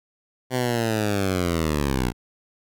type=linear sweep; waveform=10% pulse; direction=down; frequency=129.1 to 58.27 Hz; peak=-13 dBFS; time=0.5-2.13 s; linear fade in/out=50 ms; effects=none